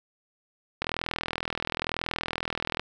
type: click train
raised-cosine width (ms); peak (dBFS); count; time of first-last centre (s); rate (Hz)
0.3; -12; 82; 0.82-2.796; 41
effects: none